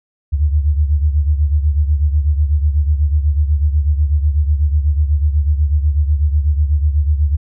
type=beating tone pair; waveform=sine; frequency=72.7 / 80.8 Hz; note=D2 / E2; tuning=-17 / -34 cents; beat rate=8.1 Hz; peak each=-12 / -18 dBFS; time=0.32-7.37 s; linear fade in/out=20 ms; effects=none